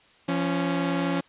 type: tone pair together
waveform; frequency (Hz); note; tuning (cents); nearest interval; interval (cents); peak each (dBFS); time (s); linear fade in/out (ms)
sawtooth; 171.92 / 277.2; F3 / C#4; -27 / 0; minor sixth; 827; -23 / -22; 0.28-1.21; 10
effects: white hiss -57 dBFS RMS until 1.28 s + resampled to 8000 Hz